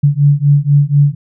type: beating tone pair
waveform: sine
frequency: 141.8 / 145.9 Hz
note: C#3 / D3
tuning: +40 / -11 cents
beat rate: 4.1 Hz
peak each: -10 dBFS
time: 0.03-1.15 s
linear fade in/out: 10 ms
effects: none